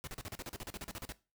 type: noise bursts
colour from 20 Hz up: pink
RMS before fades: -43 dBFS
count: 16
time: 0.04-1.122 s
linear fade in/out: 0 ms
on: 32 ms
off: 38 ms
effects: noise-tail reverb RT60 0.3 s tail -18 dB re dry